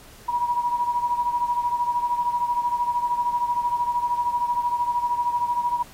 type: beating tone pair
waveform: sine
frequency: 961 / 974 Hz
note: B5 / B5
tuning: -48 / -24 cents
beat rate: 13 Hz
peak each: -22 / -27 dBFS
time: 0.28-5.83 s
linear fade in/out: 10 ms
effects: pink hiss -48 dBFS RMS until 5.93 s + AAC 48 kbps